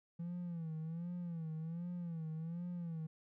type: tone with vibrato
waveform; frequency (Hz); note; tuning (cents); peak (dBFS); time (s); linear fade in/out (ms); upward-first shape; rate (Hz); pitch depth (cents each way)
triangle; 167.1; E3; +24; -37; 0.19-3.07; 10; sine; 1.3; 100
effects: tanh soft clip ceiling -34 dBFS